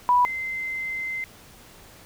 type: tone pair in turn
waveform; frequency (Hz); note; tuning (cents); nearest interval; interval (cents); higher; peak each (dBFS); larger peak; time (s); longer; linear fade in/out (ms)
sine; 984 / 2072; B5 / C7; -7 / -17; octave + minor second; 1290; second; -15 / -27; first; 0.09-0.25 / 0.25-1.24; second; 0
effects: pink hiss -49 dBFS RMS until 2.05 s